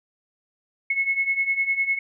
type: beating tone pair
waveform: sine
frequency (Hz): 2181 / 2190.9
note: C#7 / C#7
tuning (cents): -29 / -21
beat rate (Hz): 9.9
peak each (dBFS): -26 / -22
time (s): 0.9-1.99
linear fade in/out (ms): 5
effects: none